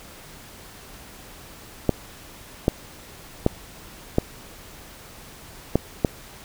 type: clicks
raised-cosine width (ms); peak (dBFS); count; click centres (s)
2; -3; 6; 1.893 / 2.681 / 3.464 / 4.184 / 5.756 / 6.048
effects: pink hiss -44 dBFS RMS until 6.44 s